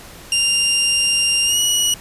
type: tone with pitch glide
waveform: 20% pulse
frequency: 2794 to 2918 Hz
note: F7 to F#7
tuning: 0 to -25 cents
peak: -9 dBFS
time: 0.32-1.94 s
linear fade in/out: 2 ms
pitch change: +75 cents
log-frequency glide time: 1.45-1.59 s
effects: pink hiss -39 dBFS RMS until 2 s + resampled to 32000 Hz